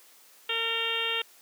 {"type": "harmonic tone with a mistuned harmonic", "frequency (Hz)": 456.5, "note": "A#4", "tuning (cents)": -36, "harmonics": [1, 2, 3, 4, 5, 6, 7, 8], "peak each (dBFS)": [-36, -41, -37, -37, -37, -31, -32, -37], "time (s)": [0.49, 1.22], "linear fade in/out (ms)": 5, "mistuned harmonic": 6, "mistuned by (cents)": 28, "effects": ["white hiss -56 dBFS RMS until 1.41 s", "high-pass 300 Hz 12 dB/octave"]}